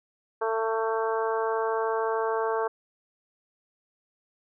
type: harmonic tone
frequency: 223.4 Hz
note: A3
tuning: 27 cents sharp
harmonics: 2 / 3 / 4 / 5 / 6 / 7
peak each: -27 / -33 / -31 / -33 / -38 / -38 dBFS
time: 0.41-2.68 s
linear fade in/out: 10 ms
effects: none